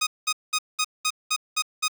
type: tone bursts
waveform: 10% pulse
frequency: 1248 Hz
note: D#6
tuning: 5 cents sharp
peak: -13 dBFS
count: 8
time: 0.01-1.882 s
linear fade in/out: 10 ms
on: 59 ms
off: 200 ms
effects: none